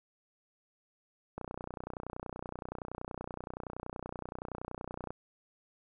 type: click train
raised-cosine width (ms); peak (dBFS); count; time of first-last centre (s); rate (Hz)
1; -25; 115; 1.38-5.105; 30.6
effects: none